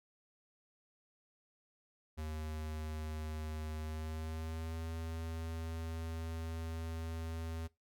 square tone with pitch glide, 77.78 to 81.65 Hz, D#2 to E2, 0 to -16 cents, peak -40 dBFS, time 2.17-7.68 s, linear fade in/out 20 ms, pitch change +84 cents, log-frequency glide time 3.8-4.81 s, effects noise-tail reverb RT60 0.2 s tail -20 dB re dry

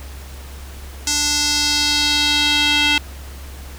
square tone with band-pass filter sweep, 293.7 Hz, D4, in tune, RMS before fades -17 dBFS, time 1.07-2.98 s, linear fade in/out 2 ms, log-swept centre 6200 to 3000 Hz, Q 2.4, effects added 68 Hz sine -32 dBFS peak until 3.78 s + pink hiss -40 dBFS RMS until 3.78 s

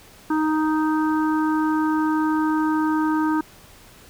harmonic tone, 311.1 Hz, D#4, in tune, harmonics 1 / 3 / 4 / 5, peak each -19 / -26 / -30 / -32 dBFS, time 0.3-3.41 s, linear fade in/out 5 ms, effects pink hiss -48 dBFS RMS until 4.09 s

